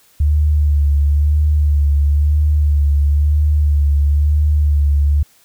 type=tone with vibrato; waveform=sine; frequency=73.42 Hz; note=D2; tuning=in tune; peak=-10 dBFS; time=0.2-5.23 s; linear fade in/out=5 ms; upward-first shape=sine; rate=1 Hz; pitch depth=39 cents each way; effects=white hiss -52 dBFS RMS until 5.44 s